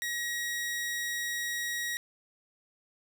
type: tone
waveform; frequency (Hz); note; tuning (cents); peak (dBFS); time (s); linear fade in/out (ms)
sawtooth; 1900; A#6; +33; -28; 0.02-1.97; 0
effects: none